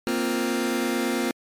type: chord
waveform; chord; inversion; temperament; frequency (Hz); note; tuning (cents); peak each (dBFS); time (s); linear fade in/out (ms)
sawtooth; Bb suspended second; none; just; 233.1 / 262.2 / 349.6; Bb3 / C4 / F4; 0 / +4 / +2; -23; 0.07-1.31; 0
effects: MP3 64 kbps